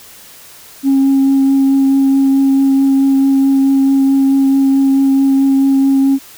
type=tone with vibrato; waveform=sine; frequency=271.6 Hz; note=C#4; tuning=35 cents flat; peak=-6 dBFS; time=0.83-6.19 s; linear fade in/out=50 ms; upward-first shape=triangle; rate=4.6 Hz; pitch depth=12 cents each way; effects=tanh soft clip ceiling -5 dBFS + white hiss -38 dBFS RMS until 6.37 s